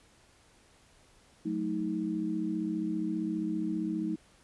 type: tone cluster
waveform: sine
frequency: 182.6 / 217.6 / 316 Hz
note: F#3 / A3 / D#4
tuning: -23 / -19 / +27 cents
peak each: -36 / -35 / -32 dBFS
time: 1.45-4.16 s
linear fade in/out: 10 ms
effects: pink hiss -62 dBFS RMS until 4.43 s + resampled to 24000 Hz